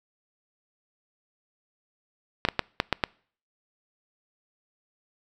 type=clicks; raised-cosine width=0.3 ms; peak=-5 dBFS; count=6; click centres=2.451 / 2.487 / 2.593 / 2.801 / 2.927 / 3.038 s; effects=noise-tail reverb RT60 0.5 s tail -26 dB re dry